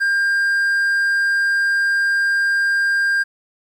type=tone; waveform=triangle; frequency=1600 Hz; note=G6; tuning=35 cents sharp; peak=-13 dBFS; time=0-3.24 s; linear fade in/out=20 ms; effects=9-bit